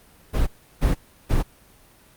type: noise bursts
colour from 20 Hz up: brown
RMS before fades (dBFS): -19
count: 3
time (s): 0.33-1.43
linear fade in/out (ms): 20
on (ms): 140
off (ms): 340
effects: pink hiss -53 dBFS RMS until 2.16 s + Opus 32 kbps